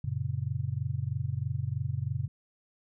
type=chord; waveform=sine; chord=F# major; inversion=none; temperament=just; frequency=92.5 / 115.62 / 138.75 Hz; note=F#2 / A#2 / C#3; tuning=0 / -14 / +2 cents; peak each=-35 / -33 / -33 dBFS; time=0.04-2.28 s; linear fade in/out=5 ms; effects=none